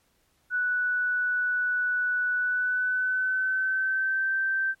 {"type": "tone with pitch glide", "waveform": "sine", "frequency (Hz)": [1480, 1559], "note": ["F#6", "G6"], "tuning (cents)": [0, -10], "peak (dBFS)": -23, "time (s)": [0.5, 4.75], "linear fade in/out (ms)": 50, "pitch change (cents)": 90, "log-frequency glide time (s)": [2.36, 4.33], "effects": ["pink hiss -68 dBFS RMS until 4.8 s", "MP3 64 kbps"]}